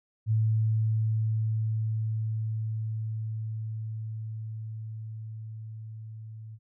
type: tone with level ramp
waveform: sine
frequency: 110 Hz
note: A2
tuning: in tune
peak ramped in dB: -21 to -40 dBFS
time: 0.26-6.59 s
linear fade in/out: 50 ms
effects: none